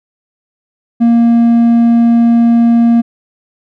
sine tone with hard clipping, 233.6 Hz, A#3, 4 cents sharp, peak -6 dBFS, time 1-3.02 s, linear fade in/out 20 ms, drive 3 dB, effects none

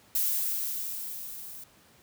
violet noise with level ramp, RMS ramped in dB -26 to -44 dBFS, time 0.15-1.64 s, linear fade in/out 5 ms, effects pink hiss -59 dBFS RMS until 2.02 s + high-pass 80 Hz 12 dB/octave

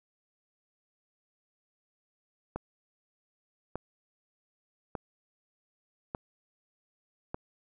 click train, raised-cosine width 1 ms, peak -20 dBFS, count 5, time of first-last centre 2.56-7.345 s, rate 0.836 Hz, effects none

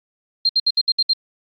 sine tone bursts, 4186 Hz, C8, in tune, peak -13 dBFS, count 7, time 0.45-1.134 s, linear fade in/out 5 ms, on 42 ms, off 65 ms, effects AAC 32 kbps

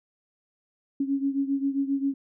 sine beating tone pair, 274 / 281.5 Hz, C#4 / C#4, -20 / +27 cents, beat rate 7.5 Hz, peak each -25 / -29 dBFS, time 1-2.14 s, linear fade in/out 5 ms, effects none

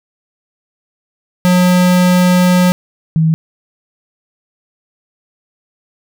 square / sine tone pair in turn, 180.4 / 160.23 Hz, F#3 / E3, -44 / -49 cents, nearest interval major second, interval 205 cents, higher first, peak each -8 dBFS, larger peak neither, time 1.45-2.72 / 3.16-3.34 s, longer first, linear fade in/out 0 ms, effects none

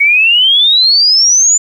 sine exponential sweep, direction up, 2217 to 7120 Hz, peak -5 dBFS, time 0-1.58 s, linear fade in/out 10 ms, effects 7-bit

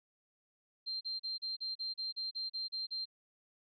sine tone bursts, 4161 Hz, C8, 10 cents flat, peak -36 dBFS, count 12, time 0.86-3.056 s, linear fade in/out 20 ms, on 150 ms, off 36 ms, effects none

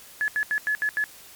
sine tone bursts at uneven times, 1708 Hz, G#6, 48 cents sharp, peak -21 dBFS, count 6, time 0.21-0.28 / 0.36-0.43 / 0.51-0.58 / 0.67-0.75 / 0.82-0.89 / 0.97-1.04 s, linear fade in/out 0 ms, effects white hiss -47 dBFS RMS until 1.35 s + MP3 96 kbps

